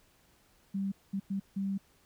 sine tone bursts at uneven times, 195.7 Hz, G3, 3 cents flat, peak -30 dBFS, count 4, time 0.74-0.92 / 1.13-1.2 / 1.3-1.4 / 1.56-1.78 s, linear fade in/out 10 ms, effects pink hiss -66 dBFS RMS until 2.05 s

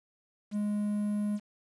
triangle tone with quantisation, 207.7 Hz, G#3, in tune, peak -26 dBFS, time 0.51-1.4 s, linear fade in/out 50 ms, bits 9, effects resampled to 24000 Hz

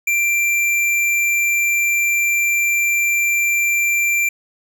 sine tone with tanh clipping, 2360 Hz, D7, 8 cents sharp, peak -16 dBFS, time 0.07-4.29 s, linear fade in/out 5 ms, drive 18 dB, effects none

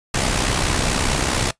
pink noise with amplitude modulation, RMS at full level -17 dBFS, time 0.14-1.51 s, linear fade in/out 5 ms, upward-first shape sine, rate 64.7 Hz, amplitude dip 60%, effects noise-tail reverb RT60 0.1 s tail -18 dB re dry + resampled to 22050 Hz

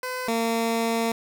15% pulse tone pair in turn, 507 / 228.7 Hz, B4 / A#3, +45 / -33 cents, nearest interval octave + major second, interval 1378 cents, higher first, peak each -22 / -16 dBFS, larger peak second, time 0.03-0.28 / 0.28-1.12 s, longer second, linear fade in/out 2 ms, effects none

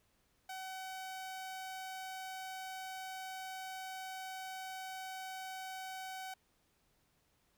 sawtooth tone, 756 Hz, F#5, 37 cents sharp, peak -39 dBFS, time 0.49-6.34 s, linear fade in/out 5 ms, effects pink hiss -75 dBFS RMS until 7.57 s

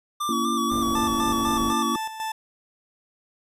square tone with vibrato, 1162 Hz, D6, 19 cents flat, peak -25 dBFS, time 0.2-1.96 s, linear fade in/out 10 ms, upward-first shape square, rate 4 Hz, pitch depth 36 cents each way
sine chord, A# diminished, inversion none, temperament just, 233.1 / 279.7 / 335.6 Hz, A#3 / C#4 / E4, 0 / +16 / +31 cents, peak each -27 / -31 / -29 dBFS, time 0.29-1.96 s, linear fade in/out 2 ms
pink band-stop noise, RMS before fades -34 dBFS, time 0.71-1.73 s, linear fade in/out 5 ms, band 830 to 13000 Hz, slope 12 dB/octave
40% pulse tone with tremolo, 880 Hz, A5, in tune, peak -26 dBFS, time 0.95-2.32 s, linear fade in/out 5 ms, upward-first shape square, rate 4 Hz, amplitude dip 60%
effects resampled to 32000 Hz

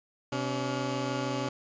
15% pulse tone pair together, 128.87 / 284 Hz, C3 / C#4, -26 / +42 cents, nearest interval octave + major second, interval 1368 cents, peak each -26 dBFS, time 0.32-1.49 s, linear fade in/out 5 ms, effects resampled to 16000 Hz

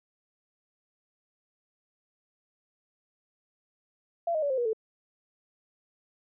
sine tone with pitch steps, 680 / 623.6 / 571.8 / 524.4 / 480.8 / 440.9 Hz, F5 / D#5 / D5 / C5 / B4 / A4, -46 / +4 / -46 / +4 / -46 / +4 cents, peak -25 dBFS, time 4.27-4.732 s, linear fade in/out 5 ms, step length 77 ms, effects none

